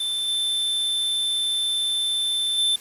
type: tone with level steps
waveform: square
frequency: 3543 Hz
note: A7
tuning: 11 cents sharp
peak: -24 / -22 / -19 dBFS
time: 0-2.76 s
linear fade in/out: 5 ms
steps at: 0.28 / 2.58 s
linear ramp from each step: 2 ms
effects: white hiss -44 dBFS RMS until 2.8 s + resampled to 32000 Hz